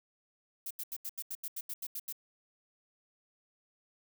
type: noise bursts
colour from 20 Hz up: violet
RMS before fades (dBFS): -39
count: 12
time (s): 0.66-2.126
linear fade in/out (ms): 5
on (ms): 47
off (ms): 82
effects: none